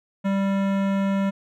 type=tone with hard clipping; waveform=sine; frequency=196 Hz; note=G3; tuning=in tune; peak=-22 dBFS; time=0.24-1.31 s; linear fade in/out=20 ms; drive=18 dB; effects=none